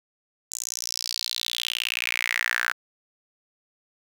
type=tone with high-pass filter sweep; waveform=sawtooth; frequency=59.2 Hz; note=A#1; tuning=27 cents sharp; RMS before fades=-29 dBFS; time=0.51-2.73 s; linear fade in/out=10 ms; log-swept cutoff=7200 to 1500 Hz; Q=6; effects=8-bit